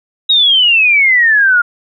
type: exponential sweep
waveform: sine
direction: down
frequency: 3832 to 1396.9 Hz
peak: -6 dBFS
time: 0.29-1.62 s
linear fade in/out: 10 ms
effects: none